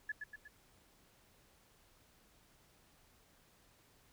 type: tone with echo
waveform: sine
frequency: 1710 Hz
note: A6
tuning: 50 cents flat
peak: -36 dBFS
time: 0.09-0.12 s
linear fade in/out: 5 ms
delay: 120 ms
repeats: 3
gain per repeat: -5 dB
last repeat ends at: 0.48 s
effects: pink hiss -68 dBFS RMS until 4.12 s